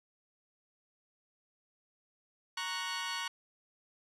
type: chord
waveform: 15% pulse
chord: F# major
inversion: first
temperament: equal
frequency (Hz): 932.3 / 1108.7 / 1480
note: A#5 / C#6 / F#6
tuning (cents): 0 / 0 / 0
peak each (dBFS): -33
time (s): 2.57-3.28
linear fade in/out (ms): 5
effects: low-pass 8000 Hz 12 dB/octave